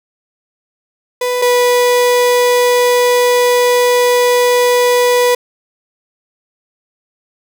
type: tone pair in turn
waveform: 35% pulse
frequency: 495.2 / 490.6 Hz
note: B4 / B4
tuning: +5 / -12 cents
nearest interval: unison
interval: 17 cents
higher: first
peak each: -12 / -7 dBFS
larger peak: second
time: 1.21-1.42 / 1.42-5.35 s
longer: second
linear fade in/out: 5 ms
effects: none